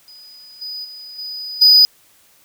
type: tone with level steps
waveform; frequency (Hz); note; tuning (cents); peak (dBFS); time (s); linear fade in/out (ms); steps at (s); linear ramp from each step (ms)
triangle; 4966; D#8; -4; -38 / -25 / -32 / -25 / -5; 0.08-1.85; 0; 0.61 / 0.84 / 1.18 / 1.61; 10
effects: white hiss -53 dBFS RMS until 2.44 s